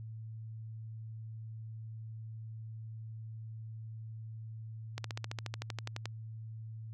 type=slowing click train; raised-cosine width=0.2 ms; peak=-21 dBFS; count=15; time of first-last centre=4.98-6.056 s; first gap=63 ms; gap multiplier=1.03; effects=added 111 Hz sine -42 dBFS peak until 6.93 s